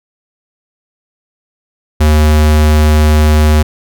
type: tone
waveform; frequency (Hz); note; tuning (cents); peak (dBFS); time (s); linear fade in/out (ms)
square; 76.3; D#2; -33; -6; 2-3.63; 10
effects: none